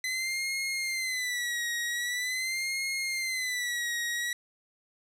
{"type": "tone with vibrato", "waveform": "sawtooth", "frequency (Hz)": 2017, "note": "B6", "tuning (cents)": 36, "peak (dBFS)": -26, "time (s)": [0.04, 4.33], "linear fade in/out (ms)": 2, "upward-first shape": "sine", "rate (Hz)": 0.44, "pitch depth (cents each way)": 110, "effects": ["low-pass 12000 Hz 12 dB/octave"]}